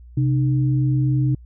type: tone pair together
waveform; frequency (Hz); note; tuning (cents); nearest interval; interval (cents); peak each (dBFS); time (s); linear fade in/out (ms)
sine; 131 / 303.9; C3 / D#4; +2 / -41; octave + minor third; 1457; -16 / -25; 0.17-1.35; 5
effects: added 60 Hz sine -40 dBFS peak until 1.45 s